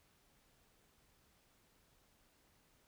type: silence
effects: pink hiss -72 dBFS RMS until 2.87 s